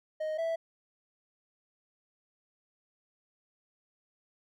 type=tone pair in turn; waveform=triangle; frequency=622.3 / 658.1 Hz; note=D#5 / E5; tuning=0 / -3 cents; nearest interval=minor second; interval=97 cents; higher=second; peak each=-29 / -27 dBFS; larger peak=second; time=0.2-0.38 / 0.38-0.56 s; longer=neither; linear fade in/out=10 ms; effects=none